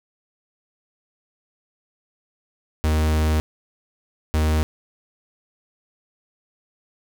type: tone bursts at uneven times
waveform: 45% pulse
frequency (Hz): 77.78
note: D#2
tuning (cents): 0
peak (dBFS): -17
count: 2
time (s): 2.84-3.4 / 4.34-4.63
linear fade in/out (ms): 0
effects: none